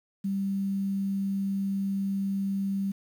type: tone with quantisation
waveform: sine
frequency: 196 Hz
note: G3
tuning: in tune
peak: -26 dBFS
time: 0.24-2.92 s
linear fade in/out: 10 ms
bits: 9
effects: none